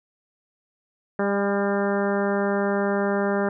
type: harmonic tone with a mistuned harmonic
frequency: 200 Hz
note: G3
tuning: 35 cents sharp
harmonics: 1 / 2 / 3 / 4 / 5 / 6 / 7 / 8 / 9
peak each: -25 / -25 / -27 / -32 / -35 / -35 / -34 / -34 / -38 dBFS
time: 1.19-3.49 s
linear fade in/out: 2 ms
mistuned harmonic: 4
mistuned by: +18 cents
effects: none